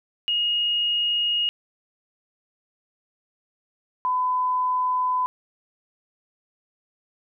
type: tone pair in turn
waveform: sine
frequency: 2869 / 1006.5 Hz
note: F7 / B5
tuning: +46 / +33 cents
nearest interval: octave + tritone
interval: 1813 cents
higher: first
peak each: -20 dBFS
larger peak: neither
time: 0.28-1.49 / 4.05-5.26 s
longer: neither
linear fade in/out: 0 ms
effects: none